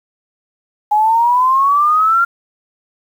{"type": "exponential sweep", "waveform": "sine", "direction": "up", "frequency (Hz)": [830.6, 1396.9], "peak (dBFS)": -9, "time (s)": [0.91, 2.25], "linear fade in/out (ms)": 10, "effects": ["7-bit"]}